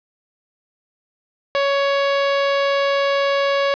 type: tone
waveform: sawtooth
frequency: 558 Hz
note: C#5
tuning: 11 cents sharp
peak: -12 dBFS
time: 1.55-3.74 s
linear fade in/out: 0 ms
effects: resampled to 11025 Hz + 8-bit